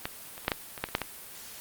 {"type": "clicks", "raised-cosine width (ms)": 0.3, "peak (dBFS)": [-14, -26, -30, -8, -9, -22, -11, -26, -8, -27, -14], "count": 11, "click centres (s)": [0.055, 0.379, 0.448, 0.481, 0.518, 0.778, 0.84, 0.888, 0.951, 0.983, 1.017], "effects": ["white hiss -45 dBFS RMS until 1.6 s", "Opus 32 kbps"]}